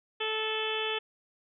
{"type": "harmonic tone with a mistuned harmonic", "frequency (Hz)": 437.2, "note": "A4", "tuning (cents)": -11, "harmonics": [1, 2, 3, 4, 5, 6, 7, 8], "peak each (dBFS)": [-34, -39, -40, -40, -43, -36, -36, -38], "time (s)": [0.2, 0.99], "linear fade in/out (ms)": 10, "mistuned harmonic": 8, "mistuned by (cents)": -31, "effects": []}